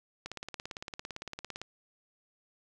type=click train; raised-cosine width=0.2 ms; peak=-22 dBFS; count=25; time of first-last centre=0.26-1.616 s; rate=17.7 Hz; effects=none